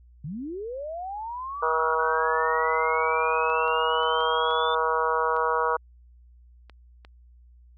sine linear sweep, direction up, 130.81 to 3549 Hz, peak -31 dBFS, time 0.24-4.75 s, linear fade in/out 5 ms
harmonic tone, 160 Hz, D#3, 49 cents sharp, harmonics 3 / 4 / 5 / 6 / 7 / 8 / 9, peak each -27 / -33 / -35 / -27 / -28 / -30 / -32 dBFS, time 1.62-5.77 s, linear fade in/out 10 ms
clicks, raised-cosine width 0.3 ms, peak -31 dBFS, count 8, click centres 3.5 / 3.679 / 4.032 / 4.206 / 4.509 / 5.365 / 6.697 / 7.049 s
effects added 60 Hz sine -50 dBFS peak until 7.77 s

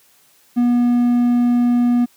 triangle tone, 242 Hz, B3, 35 cents flat, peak -10 dBFS, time 0.56-2.06 s, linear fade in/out 20 ms, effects white hiss -54 dBFS RMS until 2.16 s + high-pass 100 Hz 12 dB/octave

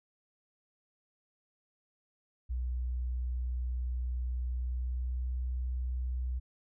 sine tone with pitch glide, 61.74 to 62.57 Hz, B1 to B1, 0 to +23 cents, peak -31 dBFS, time 2.49-6.4 s, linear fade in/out 20 ms, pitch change +23 cents, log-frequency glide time 4.49-5.35 s, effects none

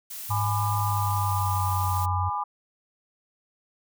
blue noise, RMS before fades -37 dBFS, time 0.1-2.06 s, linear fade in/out 10 ms
sine tone with pitch glide, 103.83 to 91.97 Hz, G#2 to F#2, 0 to -10 cents, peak -25 dBFS, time 0.29-2.3 s, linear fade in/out 20 ms, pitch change -210 cents, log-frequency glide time 0.76-2.03 s
sine chord, G# diminished, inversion none, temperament just, 830.6 / 996.7 / 1196.1 Hz, G#5 / B5 / D6, 0 / +16 / +31 cents, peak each -30 / -30 / -31 dBFS, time 0.3-2.44 s, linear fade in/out 10 ms
effects none

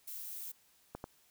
violet noise, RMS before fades -44 dBFS, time 0.07-0.52 s, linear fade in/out 10 ms
clicks, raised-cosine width 1 ms, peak -27 dBFS, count 2, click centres 0.95 / 1.041 s
effects white hiss -68 dBFS RMS until 1.3 s

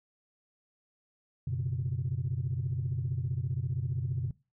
sine chord, F# suspended fourth, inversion none, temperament equal, 92.5 / 123.47 / 138.59 Hz, F#2 / B2 / C#3, 0 / 0 / 0 cents, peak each -35 / -32 / -33 dBFS, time 1.47-4.31 s, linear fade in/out 5 ms, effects noise-tail reverb RT60 0.3 s tail -21 dB re dry + tanh soft clip ceiling -23 dBFS

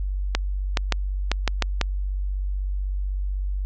clicks, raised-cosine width 0.2 ms, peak -3 dBFS, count 7, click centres 0.35 / 0.772 / 0.923 / 1.316 / 1.477 / 1.623 / 1.813 s, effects added 48 Hz sine -23 dBFS peak until 3.65 s + low-pass 6000 Hz 12 dB/octave

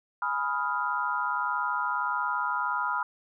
sine chord, F half-diminished seventh, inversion first, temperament equal with one note detuned, 830.6 / 987.8 / 1255.3 / 1396.9 Hz, Ab5 / Cb6 / Eb6 / F6, 0 / 0 / +15 / 0 cents, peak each -36 / -30 / -32 / -31 dBFS, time 0.22-3.03 s, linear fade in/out 2 ms, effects none

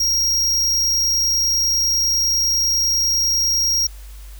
square tone, 5610 Hz, F8, 7 cents sharp, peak -16 dBFS, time 0-3.87 s, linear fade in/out 5 ms, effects added 50 Hz sine -34 dBFS peak until 4.39 s + white hiss -47 dBFS RMS until 4.39 s

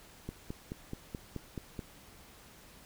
click train, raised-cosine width 3 ms, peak -25 dBFS, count 8, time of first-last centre 0.29-1.792 s, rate 4.66 Hz, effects pink hiss -56 dBFS RMS until 2.85 s

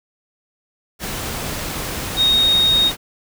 sine tone in noise, 3729 Hz, A#7, in tune, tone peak -12 dBFS, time 2.16-2.92 s, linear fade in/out 50 ms, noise pink, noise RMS -26 dBFS, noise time 0.99-2.97 s, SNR +11 dB, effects none

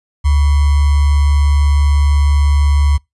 sine tone with sample-and-hold, 72 Hz, D2, 34 cents flat, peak -8 dBFS, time 0.24-2.98 s, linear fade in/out 20 ms, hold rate 1050 Hz, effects noise-tail reverb RT60 0.2 s tail -26 dB re dry + resampled to 24000 Hz

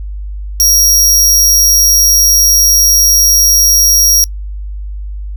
sawtooth tone, 5650 Hz, F8, 19 cents sharp, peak -3 dBFS, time 0.6-4.24 s, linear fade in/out 0 ms, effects noise-tail reverb RT60 0.1 s tail -25 dB re dry + added 50 Hz sine -19 dBFS peak until 5.36 s

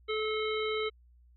harmonic tone with a mistuned harmonic, 432.7 Hz, A4, 29 cents flat, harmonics 1 / 3 / 5 / 7 / 9, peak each -31 / -38 / -38 / -41 / -42 dBFS, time 0.08-0.9 s, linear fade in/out 20 ms, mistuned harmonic 7, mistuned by +40 cents, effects added 60 Hz sine -57 dBFS peak until 1.36 s

